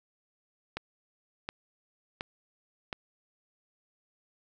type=click train; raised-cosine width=0.3 ms; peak=-18 dBFS; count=4; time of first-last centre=0.77-2.928 s; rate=1.39 Hz; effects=none